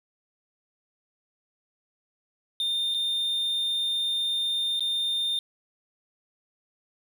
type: tone with dropouts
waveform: triangle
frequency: 3624 Hz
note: A#7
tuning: 50 cents flat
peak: -23 dBFS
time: 2.6-5.39 s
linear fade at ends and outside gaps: 1 ms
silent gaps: 2.941-2.945 / 4.795-4.806 s
effects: none